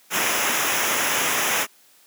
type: noise with comb filter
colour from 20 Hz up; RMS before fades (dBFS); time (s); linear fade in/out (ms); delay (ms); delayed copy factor
pink; -22; 0.1-1.67; 50; 0.23; -0.7
effects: white hiss -55 dBFS RMS until 2.06 s + high-pass 200 Hz 12 dB/octave